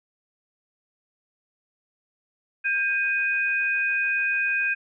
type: tone pair together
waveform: sine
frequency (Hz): 1598 / 2491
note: G6 / D#7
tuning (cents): +33 / +1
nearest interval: minor sixth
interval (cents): 768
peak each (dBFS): -24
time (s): 2.64-4.75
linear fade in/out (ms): 20
effects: none